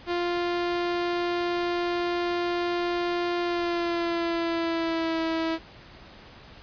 sawtooth tone with pitch glide, 349.2 to 325.8 Hz, F4 to E4, 0 to -20 cents, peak -21 dBFS, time 0.06-5.59 s, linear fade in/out 50 ms, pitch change -120 cents, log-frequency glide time 3.4-5.2 s, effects pink hiss -48 dBFS RMS until 6.62 s + resampled to 11025 Hz

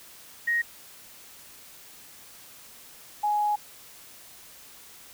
sine tone pair in turn, 1875 / 835.2 Hz, A#6 / G#5, +10 / +10 cents, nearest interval octave + major second, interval 1400 cents, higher first, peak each -22 dBFS, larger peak neither, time 0.47-0.62 / 3.23-3.56 s, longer second, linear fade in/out 10 ms, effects white hiss -49 dBFS RMS until 5.13 s

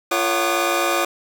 25% pulse tone cluster, 344.3 / 457.7 / 558 / 747 / 1214 Hz, F4 / A#4 / C#5 / F#5 / D#6, -25 / -32 / +11 / +16 / -43 cents, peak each -20 / -27 / -20 / -22 / -19 dBFS, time 0.11-1.05 s, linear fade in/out 5 ms, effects none

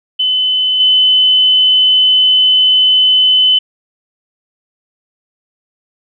sine tone with level steps, 3027 Hz, F#7, 39 cents sharp, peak -10 / -6 dBFS, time 0.19-3.59 s, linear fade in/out 10 ms, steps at 0.8 s, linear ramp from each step 2 ms, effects none

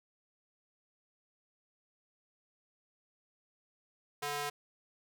square tone with high-pass filter, 145.4 Hz, D3, 17 cents flat, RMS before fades -37 dBFS, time 4.22-4.5 s, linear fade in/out 10 ms, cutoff 660 Hz, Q 0.8, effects none

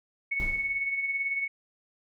sine tone with tremolo, 2213 Hz, C#7, 3 cents flat, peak -25 dBFS, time 0.31-1.48 s, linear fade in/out 10 ms, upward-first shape sine, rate 18 Hz, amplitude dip 50%
brown noise with exponential decay, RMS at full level -31 dBFS, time 0.4-0.96 s, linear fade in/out 0 ms, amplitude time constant 120 ms
effects none

